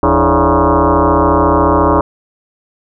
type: tone with frequency modulation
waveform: sine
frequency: 329.6 Hz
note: E4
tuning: in tune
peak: -7 dBFS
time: 0.03-2.01 s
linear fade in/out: 2 ms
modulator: 125 Hz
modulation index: 6.9
effects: none